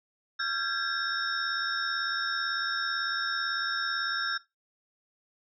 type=tone cluster; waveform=sine; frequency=1372 / 1590 / 1668 / 3716 / 5390 Hz; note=F6 / G6 / G#6 / A#7 / E8; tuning=-31 / +24 / +7 / -6 / +38 cents; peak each=-33 / -33 / -36 / -36 / -36 dBFS; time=0.39-4.38 s; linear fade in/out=10 ms; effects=noise-tail reverb RT60 0.2 s tail -18 dB re dry